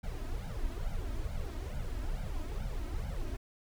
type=noise with flanger; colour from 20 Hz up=brown; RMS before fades=-36 dBFS; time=0.03-3.37 s; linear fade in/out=10 ms; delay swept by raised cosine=1.3 to 3.2 ms; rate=2.3 Hz; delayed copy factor=+0.9; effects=none